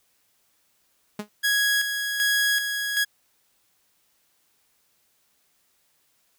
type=tone with exponential decay; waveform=sawtooth; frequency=209.2 Hz; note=G#3; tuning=13 cents sharp; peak=-22 dBFS; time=1.19-1.29 s; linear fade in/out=5 ms; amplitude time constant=20 ms
type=tone with tremolo; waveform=sawtooth; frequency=1661.2 Hz; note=G#6; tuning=in tune; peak=-16 dBFS; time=1.43-3.05 s; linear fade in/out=20 ms; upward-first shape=square; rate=1.3 Hz; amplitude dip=50%
effects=white hiss -67 dBFS RMS until 6.38 s